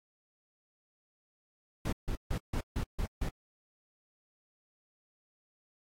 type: noise bursts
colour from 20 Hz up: brown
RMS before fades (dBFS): -32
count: 7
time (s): 1.85-3.289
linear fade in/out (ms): 5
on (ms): 77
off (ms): 150
effects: AAC 48 kbps